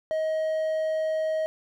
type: tone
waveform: triangle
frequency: 631 Hz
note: D#5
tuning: 24 cents sharp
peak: -22 dBFS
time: 0.11-1.46 s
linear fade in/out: 0 ms
effects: none